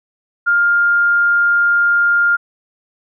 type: tone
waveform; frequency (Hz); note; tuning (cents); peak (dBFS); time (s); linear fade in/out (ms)
sine; 1405; F6; +10; -10; 0.46-2.37; 20
effects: none